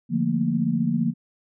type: chord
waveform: sine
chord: Bb major seventh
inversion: first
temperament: equal with one note detuned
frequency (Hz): 146.83 / 174.61 / 218 / 233.1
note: D3 / F3 / A3 / Bb3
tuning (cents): 0 / 0 / -16 / 0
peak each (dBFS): -28 / -25 / -29 / -23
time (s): 0.09-1.14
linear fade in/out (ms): 50
effects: none